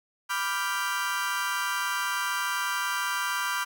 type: chord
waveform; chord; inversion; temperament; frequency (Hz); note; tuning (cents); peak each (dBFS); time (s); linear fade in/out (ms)
35% pulse; G dominant seventh; first; equal; 987.8 / 1174.7 / 1396.9 / 1568; B5 / D6 / F6 / G6; 0 / 0 / 0 / 0; -31; 0.29-3.65; 20
effects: none